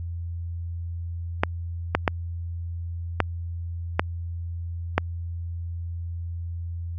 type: clicks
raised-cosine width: 0.5 ms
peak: -3 dBFS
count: 6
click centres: 1.435 / 1.95 / 2.078 / 3.203 / 3.995 / 4.98 s
effects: added 85 Hz sine -29 dBFS peak until 6.98 s